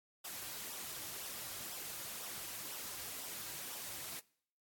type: noise with flanger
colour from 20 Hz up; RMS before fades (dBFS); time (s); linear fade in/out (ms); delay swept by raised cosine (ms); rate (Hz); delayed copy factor
white; -45; 0.24-4.2; 10; 0.44 to 4.74; 2; -0.5
effects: noise-tail reverb RT60 0.6 s tail -23 dB re dry + AAC 64 kbps